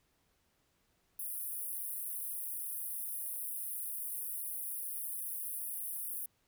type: high-pass noise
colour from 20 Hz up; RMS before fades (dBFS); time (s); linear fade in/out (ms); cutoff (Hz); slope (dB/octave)
pink; -40; 1.19-6.26; 5; 9500; 96
effects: pink hiss -75 dBFS RMS until 6.47 s